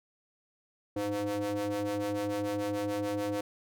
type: ring-modulated tone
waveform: square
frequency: 101.9 Hz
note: G#2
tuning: 32 cents flat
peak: -28 dBFS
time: 0.96-3.41 s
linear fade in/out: 5 ms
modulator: 411 Hz
effects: none